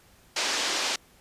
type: band-pass noise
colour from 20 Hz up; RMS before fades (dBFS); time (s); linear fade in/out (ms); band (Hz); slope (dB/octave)
white; -28; 0.36-0.96; 5; 280 to 6300; 24
effects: pink hiss -58 dBFS RMS until 1.2 s + resampled to 32000 Hz